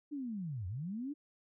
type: linear two-way sweep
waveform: sine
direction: down then up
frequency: 303.1 to 84.5 to 303.1 Hz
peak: -37 dBFS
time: 0.11-1.14 s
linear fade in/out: 20 ms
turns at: 0.67 s
effects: none